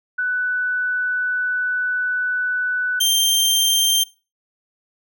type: tone pair in turn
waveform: sine / sawtooth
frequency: 1491 / 3159 Hz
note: F#6 / G7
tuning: +13 / +13 cents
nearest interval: octave + minor second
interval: 1300 cents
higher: second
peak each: -18 / -11 dBFS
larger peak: second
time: 0.18-3 / 3-4.04 s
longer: first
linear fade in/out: 10 ms
effects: noise-tail reverb RT60 0.3 s tail -20 dB re dry